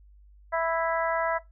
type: harmonic tone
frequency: 329.6 Hz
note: E4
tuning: in tune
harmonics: 2 / 3 / 4 / 5 / 6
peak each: -26 / -30 / -32 / -34 / -36 dBFS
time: 0.52-1.39 s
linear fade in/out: 20 ms
effects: noise-tail reverb RT60 0.2 s tail -19 dB re dry + added 50 Hz sine -51 dBFS peak until 1.51 s